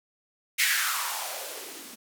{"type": "noise with band-pass filter sweep", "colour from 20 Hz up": "violet", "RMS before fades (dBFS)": -30, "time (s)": [0.58, 1.96], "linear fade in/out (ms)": 20, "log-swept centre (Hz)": [2200, 220], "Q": 4.5, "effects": []}